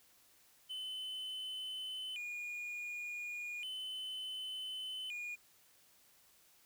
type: tone with vibrato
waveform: triangle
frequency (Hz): 2720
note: F7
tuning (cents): -46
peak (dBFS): -39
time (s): 0.69-5.36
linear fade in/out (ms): 20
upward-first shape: square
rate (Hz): 0.34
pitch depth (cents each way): 190
effects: white hiss -67 dBFS RMS until 6.65 s